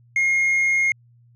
triangle tone with tanh clipping, 2142 Hz, C7, 40 cents sharp, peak -17 dBFS, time 0.16-0.92 s, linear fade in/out 2 ms, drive 7 dB, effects added 119 Hz sine -51 dBFS peak until 1.35 s

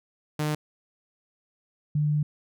sawtooth / sine tone pair in turn, 151.4 / 149.32 Hz, D#3 / D3, -47 / +29 cents, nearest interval unison, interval 24 cents, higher first, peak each -21 dBFS, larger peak neither, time 0.39-0.55 / 1.95-2.23 s, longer second, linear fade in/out 5 ms, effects none

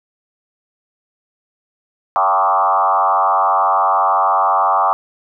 sine tone with frequency modulation, 967 Hz, B5, 37 cents flat, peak -11 dBFS, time 2.16-4.93 s, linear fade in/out 0 ms, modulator 94 Hz, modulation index 3, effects none

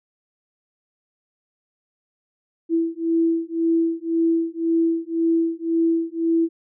sine beating tone pair, 329.6 / 331.5 Hz, E4 / E4, 0 / +10 cents, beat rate 1.9 Hz, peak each -21 dBFS, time 2.69-6.49 s, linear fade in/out 50 ms, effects none

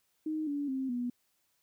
sine tone with pitch steps, 311.1 / 286.9 / 264.6 / 244.1 Hz, D#4 / D4 / C4 / B3, 0 / -40 / +20 / -20 cents, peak -31 dBFS, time 0.26-1.1 s, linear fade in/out 5 ms, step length 210 ms, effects white hiss -75 dBFS RMS until 1.62 s

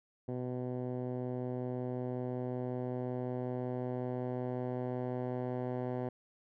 10% pulse tone with low-pass filter sweep, 125.4 Hz, B2, 27 cents sharp, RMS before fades -37 dBFS, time 0.28-6.09 s, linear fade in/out 5 ms, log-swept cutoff 490 to 870 Hz, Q 0.73, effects none

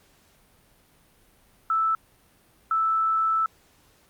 sine tone pair in turn, 1317 / 1317 Hz, E6 / E6, -2 / -2 cents, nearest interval unison, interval 0 cents, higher neither, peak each -20 dBFS, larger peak neither, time 1.7-1.95 / 2.71-3.46 s, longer second, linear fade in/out 2 ms, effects pink hiss -60 dBFS RMS until 4.09 s + Opus 48 kbps

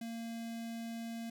square tone with notch filter, 229.6 Hz, A#3, 26 cents flat, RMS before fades -42 dBFS, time 0.01-1.3 s, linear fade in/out 5 ms, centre 1200 Hz, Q 1.8, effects none

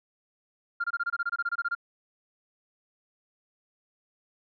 sine tone bursts, 1396.9 Hz, F6, in tune, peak -24 dBFS, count 15, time 0.8-1.751 s, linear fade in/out 10 ms, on 41 ms, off 24 ms, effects tanh soft clip ceiling -22 dBFS

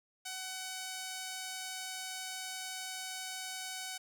5% pulse tone, 751 Hz, F#5, 26 cents sharp, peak -28 dBFS, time 0.25-3.98 s, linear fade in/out 10 ms, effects none

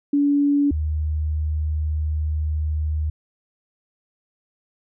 sine tone pair in turn, 286.1 / 76.77 Hz, D4 / D#2, -45 / -23 cents, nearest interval octave + major seventh, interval 2278 cents, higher first, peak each -15 / -20 dBFS, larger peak first, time 0.13-0.71 / 0.71-3.1 s, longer second, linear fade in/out 5 ms, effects none

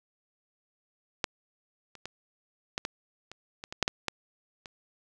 clicks, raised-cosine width 0.2 ms, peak -9 / -30 / -20 / -13 / -14 / -26 / -22 / -21 / -6 / -9 / -11 / -25 dBFS, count 12, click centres 1.242 / 1.953 / 2.056 / 2.779 / 2.851 / 3.316 / 3.639 / 3.725 / 3.827 / 3.879 / 4.083 / 4.658 s, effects none

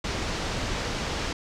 pink low-pass noise, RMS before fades -30 dBFS, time 0.04-1.33 s, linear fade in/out 5 ms, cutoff 6400 Hz, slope 24 dB/octave, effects none

